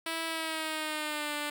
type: tone with pitch glide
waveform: 5% pulse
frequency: 327.3 to 295 Hz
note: E4 to D4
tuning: -12 to +8 cents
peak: -21 dBFS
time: 0.06-1.5 s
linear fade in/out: 5 ms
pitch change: -180 cents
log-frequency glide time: 0.26-1.35 s
effects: none